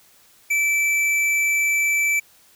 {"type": "tone with hard clipping", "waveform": "sine", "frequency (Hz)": 2321, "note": "D7", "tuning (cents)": -21, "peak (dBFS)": -19, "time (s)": [0.5, 2.2], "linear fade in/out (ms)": 10, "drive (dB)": 10, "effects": ["white hiss -54 dBFS RMS until 2.55 s"]}